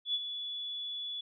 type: tone with ADSR envelope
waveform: sine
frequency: 3426 Hz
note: A7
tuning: 47 cents flat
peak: -27 dBFS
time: 0.05-1.21 s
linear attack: 92 ms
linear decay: 41 ms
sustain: -9 dB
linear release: 6 ms
effects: none